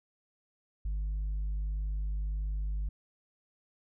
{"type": "tone with tanh clipping", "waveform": "sine", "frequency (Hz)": 50.8, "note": "G#1", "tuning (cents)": -38, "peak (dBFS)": -31, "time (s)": [0.85, 2.89], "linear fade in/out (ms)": 5, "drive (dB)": 2, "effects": []}